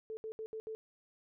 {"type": "tone bursts at uneven times", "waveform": "sine", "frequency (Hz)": 440, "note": "A4", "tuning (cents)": 0, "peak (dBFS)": -39, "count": 5, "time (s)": [[0.1, 0.17], [0.24, 0.32], [0.39, 0.46], [0.53, 0.6], [0.67, 0.75]], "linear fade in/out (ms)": 0, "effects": []}